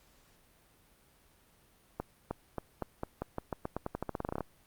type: accelerating click train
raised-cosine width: 1 ms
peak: -20 dBFS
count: 22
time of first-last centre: 2-4.407 s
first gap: 310 ms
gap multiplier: 0.88
effects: pink hiss -65 dBFS RMS until 4.66 s + Opus 48 kbps